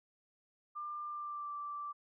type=tone with pitch glide; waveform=sine; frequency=1194 to 1169.4 Hz; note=D6 to D6; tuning=+28 to -8 cents; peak=-39 dBFS; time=0.75-1.93 s; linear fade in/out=20 ms; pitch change=-36 cents; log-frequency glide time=1.07-1.52 s; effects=none